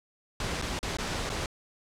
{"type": "noise with dropouts", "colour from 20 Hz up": "pink", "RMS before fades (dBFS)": -32, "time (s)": [0.4, 1.46], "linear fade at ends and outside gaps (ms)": 2, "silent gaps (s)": [[0.616, 0.622], [0.791, 0.829], [0.97, 0.985], [1.294, 1.299]], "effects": ["low-pass 7000 Hz 12 dB/octave"]}